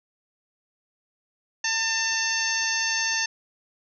harmonic tone with a mistuned harmonic, 898 Hz, A5, 35 cents sharp, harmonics 1 / 2 / 3 / 4 / 5 / 6 / 7, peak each -35 / -27 / -31 / -38 / -32 / -31 / -29 dBFS, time 1.64-3.26 s, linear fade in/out 5 ms, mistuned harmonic 4, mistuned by -21 cents, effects none

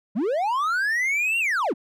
triangle linear two-way sweep, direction up then down, 174.7 to 2794 to 174.7 Hz, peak -19 dBFS, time 0.15-1.74 s, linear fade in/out 20 ms, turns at 1.39 s, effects none

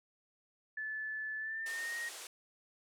sine tone with pitch glide, 1738 to 1873.5 Hz, A6 to A#6, -22 to +8 cents, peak -37 dBFS, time 0.77-2.09 s, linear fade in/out 5 ms, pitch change +130 cents, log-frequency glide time 1.38-1.96 s
white band-pass noise, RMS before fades -48 dBFS, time 1.66-2.27 s, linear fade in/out 2 ms, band 360 to 10000 Hz, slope 24 dB/octave
effects none

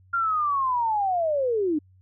sine linear sweep, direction down, 1401 to 286.7 Hz, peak -21 dBFS, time 0.13-1.79 s, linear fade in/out 10 ms, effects added 93 Hz sine -53 dBFS peak until 2.01 s

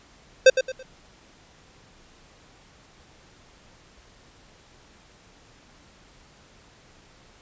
square tone with echo, 521 Hz, C5, 7 cents flat, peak -9 dBFS, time 0.46-0.5 s, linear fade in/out 5 ms, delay 110 ms, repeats 3, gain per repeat -10 dB, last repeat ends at 0.83 s, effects pink hiss -54 dBFS RMS until 7.41 s + resampled to 16000 Hz

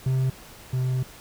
triangle tone pair in turn, 130.9 / 128.35 Hz, C3 / C3, +1 / -33 cents, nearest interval unison, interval 34 cents, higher first, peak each -18 / -20 dBFS, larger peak first, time 0.06-0.3 / 0.73-1.03 s, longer second, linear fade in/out 5 ms, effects pink hiss -46 dBFS RMS until 1.2 s

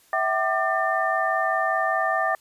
sine tone cluster, 655 / 760 / 1193 / 1798 Hz, E5 / F#5 / D6 / A6, -11 / +46 / +27 / +37 cents, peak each -26 dBFS, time 0.13-2.35 s, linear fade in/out 2 ms, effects white hiss -58 dBFS RMS until 2.4 s + resampled to 32000 Hz

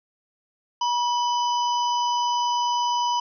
harmonic tone with a mistuned harmonic, 999 Hz, B5, 20 cents sharp, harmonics 1 / 3 / 5 / 6, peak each -21 / -31 / -35 / -37 dBFS, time 0.81-3.2 s, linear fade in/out 5 ms, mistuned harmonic 1, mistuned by -60 cents, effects none

